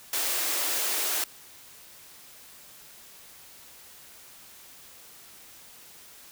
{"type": "high-pass noise", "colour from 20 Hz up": "white", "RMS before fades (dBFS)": -28, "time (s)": [0.13, 1.24], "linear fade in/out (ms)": 2, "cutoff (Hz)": 280, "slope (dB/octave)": 48, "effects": ["white hiss -50 dBFS RMS until 6.31 s"]}